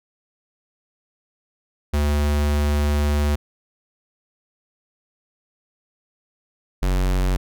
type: tone pair in turn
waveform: square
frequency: 73.42 / 46.25 Hz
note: D2 / F#1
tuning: 0 / 0 cents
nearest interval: minor sixth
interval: 800 cents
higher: first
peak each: -18 dBFS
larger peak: neither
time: 1.93-3.36 / 6.82-7.37 s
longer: first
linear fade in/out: 10 ms
effects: none